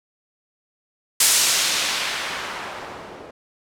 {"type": "noise with low-pass filter sweep", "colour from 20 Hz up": "blue", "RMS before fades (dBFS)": -23, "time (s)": [1.2, 3.31], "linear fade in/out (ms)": 5, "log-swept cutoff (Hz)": [9900, 480], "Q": 0.75, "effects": []}